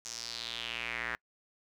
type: tone with band-pass filter sweep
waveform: square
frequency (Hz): 58.27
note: A#1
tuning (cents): 0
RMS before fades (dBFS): -39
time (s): 0.05-1.15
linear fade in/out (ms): 0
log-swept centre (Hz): 6300 to 1700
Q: 3.9
effects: noise-tail reverb RT60 0.1 s tail -26 dB re dry